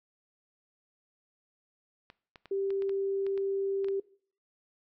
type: clicks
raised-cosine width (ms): 0.3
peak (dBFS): -32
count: 10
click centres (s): 2.101 / 2.358 / 2.457 / 2.705 / 2.822 / 2.894 / 3.266 / 3.377 / 3.845 / 3.885
type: tone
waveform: sine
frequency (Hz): 392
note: G4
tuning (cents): 0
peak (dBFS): -28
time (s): 2.51-4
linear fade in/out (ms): 5
effects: noise-tail reverb RT60 0.5 s tail -20 dB re dry